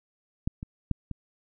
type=clicks; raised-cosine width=5 ms; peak=-14 / -23 / -13 / -22 dBFS; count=4; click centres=0.475 / 0.629 / 0.913 / 1.113 s; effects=none